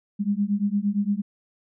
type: beating tone pair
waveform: sine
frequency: 199.2 / 207.9 Hz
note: G3 / G#3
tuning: +28 / +2 cents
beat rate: 8.7 Hz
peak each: -24 dBFS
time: 0.19-1.22 s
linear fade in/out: 20 ms
effects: none